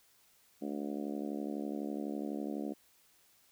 harmonic tone, 72 Hz, D2, 34 cents flat, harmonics 3 / 4 / 5 / 6 / 7 / 8 / 9 / 10, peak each -40 / -39 / -44 / -49 / -49 / -49 / -52 / -52 dBFS, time 0.61-2.74 s, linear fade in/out 20 ms, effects white hiss -67 dBFS RMS until 3.51 s

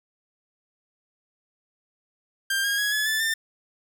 sawtooth tone with pitch steps, 1589 / 1628 / 1668 / 1709 / 1750.9 / 1793.9 Hz, G6 / G#6 / G#6 / G#6 / A6 / A6, +23 / -35 / +7 / +49 / -9 / +33 cents, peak -19 dBFS, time 2.5-3.34 s, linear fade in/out 5 ms, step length 140 ms, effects 10-bit

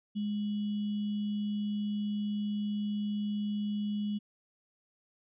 sine tone with sample-and-hold, 207.7 Hz, G#3, in tune, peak -30 dBFS, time 0.15-4.19 s, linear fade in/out 20 ms, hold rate 3150 Hz, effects resampled to 8000 Hz

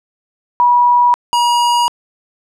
sine / square tone pair in turn, 970 / 957.2 Hz, B5 / A#5, -31 / +46 cents, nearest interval unison, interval 23 cents, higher first, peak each -7 / -11 dBFS, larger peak first, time 0.6-1.14 / 1.33-1.88 s, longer second, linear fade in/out 0 ms, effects low-pass 9000 Hz 12 dB/octave

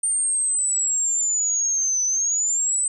sine linear two-way sweep, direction down then up, 8870 to 6000 to 8150 Hz, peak -19 dBFS, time 0.03-2.88 s, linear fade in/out 5 ms, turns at 2.04 s, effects none

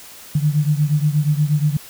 sine beating tone pair, 146.83 / 155.23 Hz, D3 / D#3, 0 / -4 cents, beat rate 8.4 Hz, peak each -16 / -19 dBFS, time 0.35-1.77 s, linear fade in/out 5 ms, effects white hiss -40 dBFS RMS until 1.89 s

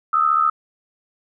sine tone pair together, 1243.8 / 1318.5 Hz, D#6 / E6, -1 / 0 cents, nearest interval minor second, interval 101 cents, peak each -17 dBFS, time 0.13-0.5 s, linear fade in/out 5 ms, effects none

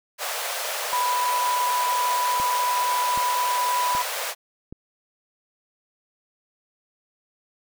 pink high-pass noise, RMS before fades -29 dBFS, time 0.18-4.35 s, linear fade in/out 50 ms, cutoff 500 Hz, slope 48 dB/octave
sine tone, 987.8 Hz, B5, in tune, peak -21 dBFS, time 0.93-4.02 s, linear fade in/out 0 ms
click train, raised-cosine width 3 ms, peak -25 dBFS, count 4, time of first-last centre 2.4-4.726 s, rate 1.29 Hz
effects none

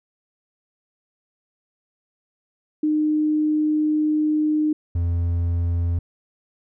sine / triangle tone pair in turn, 305.3 / 85.67 Hz, D#4 / F2, -33 / -33 cents, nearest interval octave + minor seventh, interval 2200 cents, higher first, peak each -17 dBFS, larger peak neither, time 2.83-4.73 / 4.95-5.99 s, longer first, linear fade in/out 5 ms, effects none

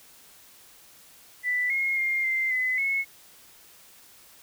sine tone with pitch steps, 1983 / 2152 / 2119 / 2086 / 2022 / 2188 Hz, B6 / C7 / C7 / C7 / B6 / C#7, +7 / +48 / +21 / -6 / +40 / -23 cents, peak -23 dBFS, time 1.43-3.05 s, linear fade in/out 50 ms, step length 270 ms, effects white hiss -53 dBFS RMS until 4.42 s

